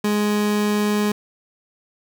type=tone; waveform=30% pulse; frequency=208.5 Hz; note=G#3; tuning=7 cents sharp; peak=-15 dBFS; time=0.04-1.12 s; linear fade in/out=5 ms; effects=none